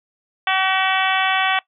harmonic tone, 380 Hz, F#4, 46 cents sharp, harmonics 2 / 3 / 4 / 5 / 6 / 7 / 8 / 9, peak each -21 / -23 / -24 / -25 / -26 / -26 / -27 / -28 dBFS, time 0.47-1.59 s, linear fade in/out 2 ms, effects noise-tail reverb RT60 0.1 s tail -20 dB re dry

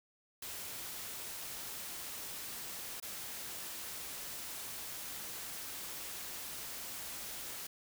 white noise with dropouts, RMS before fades -44 dBFS, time 0.42-7.67 s, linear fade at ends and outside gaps 5 ms, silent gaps 3.001-3.024 s, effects none

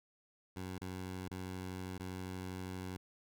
15% pulse tone with dropouts, 92.5 Hz, F#2, in tune, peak -35 dBFS, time 0.56-2.97 s, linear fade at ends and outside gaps 5 ms, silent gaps 0.782-0.814 / 1.284-1.31 / 1.98-1.997 s, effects none

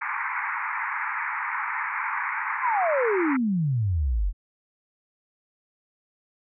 pink band-pass noise, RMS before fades -29 dBFS, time 0.01-3.37 s, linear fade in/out 10 ms, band 860 to 2300 Hz, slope 96 dB/octave
sine exponential sweep, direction down, 1091 to 41.62 Hz, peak -21 dBFS, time 2.61-4.33 s, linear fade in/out 50 ms
effects none

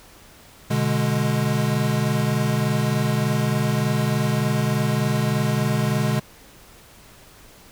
square chord, G# diminished, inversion first, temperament equal with one note detuned, 123.47 / 146.83 / 208.7 Hz, B2 / D3 / G#3, 0 / 0 / +9 cents, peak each -24 / -24 / -25 dBFS, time 0.7-6.2 s, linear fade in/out 10 ms, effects pink hiss -48 dBFS RMS until 7.71 s

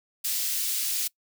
white high-pass noise, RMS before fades -28 dBFS, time 0.24-1.08 s, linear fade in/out 10 ms, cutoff 3200 Hz, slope 12 dB/octave, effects noise-tail reverb RT60 0.1 s tail -23 dB re dry

